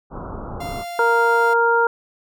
pink low-pass noise, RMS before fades -31 dBFS, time 0.1-0.85 s, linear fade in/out 50 ms, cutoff 1400 Hz, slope 96 dB/octave
45% pulse tone, 695 Hz, F5, 9 cents flat, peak -28 dBFS, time 0.6-1.54 s, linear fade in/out 10 ms
harmonic tone, 466.2 Hz, A#4, in tune, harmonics 1 / 2 / 3, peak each -18 / -18 / -18 dBFS, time 0.99-1.87 s, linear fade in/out 2 ms
effects none

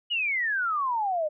sine exponential sweep, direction down, 2960 to 590 Hz, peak -24 dBFS, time 0.1-1.29 s, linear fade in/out 20 ms, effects none

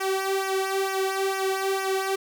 sawtooth tone with flanger, 385.5 Hz, G4, 29 cents flat, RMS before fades -26 dBFS, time 0-2.16 s, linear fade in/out 10 ms, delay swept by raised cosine 0.24 to 2.34 ms, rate 2.2 Hz, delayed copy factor -0.75, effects none

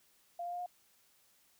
sine tone with pitch steps, 694 / 700.8 / 707.8 / 714.7 Hz, F5 / F5 / F5 / F5, -11 / +6 / +23 / +40 cents, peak -37 dBFS, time 0.39-0.662 s, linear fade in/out 5 ms, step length 68 ms, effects white hiss -69 dBFS RMS until 1.59 s

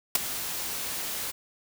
white noise with ADSR envelope, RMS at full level -18 dBFS, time 0.15-1.32 s, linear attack 4 ms, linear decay 11 ms, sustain -15 dB, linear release 20 ms, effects none

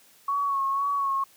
sine tone with vibrato, 1108.7 Hz, C#6, in tune, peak -23 dBFS, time 0.28-1.24 s, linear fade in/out 5 ms, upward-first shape sine, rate 2 Hz, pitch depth 36 cents each way, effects white hiss -57 dBFS RMS until 1.36 s + high-pass 80 Hz 12 dB/octave

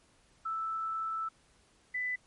sine tone pair in turn, 1318.5 / 1996.3 Hz, E6 / B6, 0 / +18 cents, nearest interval perfect fifth, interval 718 cents, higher second, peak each -32 / -31 dBFS, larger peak second, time 0.45-1.29 / 1.94-2.16 s, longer first, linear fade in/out 10 ms, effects pink hiss -66 dBFS RMS until 2.26 s + MP3 48 kbps

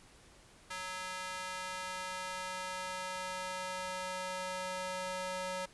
square tone with high-pass filter sweep, 185 Hz, F#3, in tune, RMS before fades -40 dBFS, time 0.7-5.66 s, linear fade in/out 10 ms, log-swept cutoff 1200 to 590 Hz, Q 1.1, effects pink hiss -60 dBFS RMS until 5.73 s + resampled to 24000 Hz

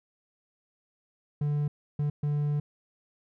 triangle tone bursts at uneven times, 146.83 Hz, D3, in tune, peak -23 dBFS, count 3, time 1.41-1.68 / 1.99-2.1 / 2.23-2.6 s, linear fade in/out 5 ms, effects none

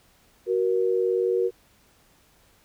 sine tone pair together, 373.3 / 472 Hz, F#4 / A#4, +15 / +22 cents, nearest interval major third, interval 407 cents, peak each -23 dBFS, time 0.46-1.51 s, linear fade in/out 50 ms, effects pink hiss -60 dBFS RMS until 2.64 s

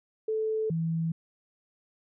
sine tone pair in turn, 437.4 / 163.84 Hz, A4 / E3, -10 / -10 cents, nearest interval octave + perfect fourth, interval 1700 cents, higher first, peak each -26 dBFS, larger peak neither, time 0.28-0.7 / 0.7-1.12 s, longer neither, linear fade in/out 5 ms, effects none

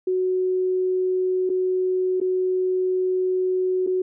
sine tone with dropouts, 370 Hz, F#4, in tune, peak -19 dBFS, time 0.07-4.02 s, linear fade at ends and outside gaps 5 ms, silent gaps 1.494-1.499 / 2.202-2.213 / 3.866-3.872 s, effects none

